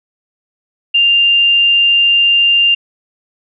sine tone, 2794 Hz, F7, in tune, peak -7 dBFS, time 0.94-2.75 s, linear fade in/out 10 ms, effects none

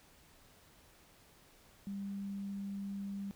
sine tone, 198.5 Hz, G3, 22 cents sharp, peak -38 dBFS, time 1.87-3.31 s, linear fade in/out 0 ms, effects pink hiss -63 dBFS RMS until 3.35 s

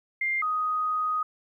sine tone pair in turn, 2100 / 1248.7 Hz, C7 / D#6, +6 / +6 cents, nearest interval major sixth, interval 900 cents, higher first, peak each -24 dBFS, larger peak neither, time 0.21-0.42 / 0.42-1.23 s, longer second, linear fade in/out 5 ms, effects 11-bit

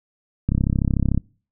click train, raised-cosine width 5 ms, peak -7 dBFS, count 24, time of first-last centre 0.49-1.177 s, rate 33.5 Hz, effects noise-tail reverb RT60 0.4 s tail -25 dB re dry

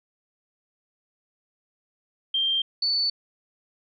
sine tone pair in turn, 3171 / 4484 Hz, G7 / C#8, +19 / +19 cents, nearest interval tritone, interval 600 cents, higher second, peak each -21 dBFS, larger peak neither, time 2.34-2.62 / 2.82-3.1 s, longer neither, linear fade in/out 5 ms, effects none

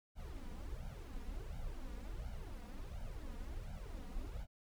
brown noise with flanger, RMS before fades -45 dBFS, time 0.15-4.47 s, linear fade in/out 50 ms, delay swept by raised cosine 1.3 to 4.2 ms, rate 1.4 Hz, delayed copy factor +0.9, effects none

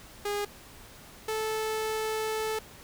sawtooth tone pair in turn, 410 / 437 Hz, G#4 / A4, -22 / -12 cents, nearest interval minor second, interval 110 cents, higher second, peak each -25 dBFS, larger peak neither, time 0.25-0.45 / 1.28-2.59 s, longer second, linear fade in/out 5 ms, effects pink hiss -50 dBFS RMS until 2.83 s

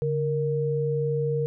sine tone pair together, 143.24 / 466.2 Hz, D3 / A#4, -43 / 0 cents, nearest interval octave + minor sixth, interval 2043 cents, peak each -26 / -25 dBFS, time 0.02-1.46 s, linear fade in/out 0 ms, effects none

